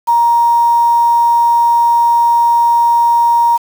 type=tone with quantisation; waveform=sine; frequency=940 Hz; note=A#5; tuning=14 cents sharp; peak=-7 dBFS; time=0.07-3.58 s; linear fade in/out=20 ms; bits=5; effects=none